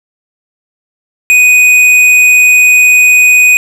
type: tone with hard clipping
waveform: triangle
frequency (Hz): 2489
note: D#7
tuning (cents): 0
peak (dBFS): -4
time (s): 1.3-3.57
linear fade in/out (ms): 0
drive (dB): 12
effects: none